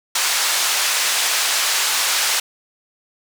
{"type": "band-pass noise", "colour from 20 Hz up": "white", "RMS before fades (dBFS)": -19, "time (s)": [0.15, 2.4], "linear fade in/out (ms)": 5, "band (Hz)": [820, 7500], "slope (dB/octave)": 12, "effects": []}